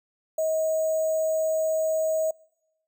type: tone with sample-and-hold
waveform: sine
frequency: 634 Hz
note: D#5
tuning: 32 cents sharp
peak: -22 dBFS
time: 0.38-2.31 s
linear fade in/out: 5 ms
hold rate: 7350 Hz
effects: noise-tail reverb RT60 0.9 s tail -26 dB re dry